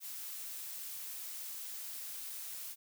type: noise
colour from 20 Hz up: blue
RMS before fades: -44 dBFS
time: 0-2.76 s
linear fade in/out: 50 ms
effects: none